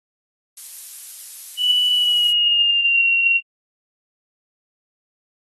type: noise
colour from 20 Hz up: violet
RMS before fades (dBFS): -32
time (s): 0.57-2.32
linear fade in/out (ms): 2
type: tone with pitch glide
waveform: sine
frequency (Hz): 2960 to 2746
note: F#7 to F7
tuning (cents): 0 to -30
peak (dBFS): -14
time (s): 1.57-3.41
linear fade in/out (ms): 50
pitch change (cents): -130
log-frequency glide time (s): 1.93-3.05
effects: AAC 32 kbps